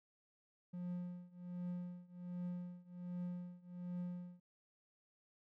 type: tone with tremolo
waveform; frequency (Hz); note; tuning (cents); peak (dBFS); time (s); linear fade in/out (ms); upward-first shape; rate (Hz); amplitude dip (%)
triangle; 177.6; F3; +29; -37; 0.73-4.4; 10; triangle; 1.3; 95
effects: none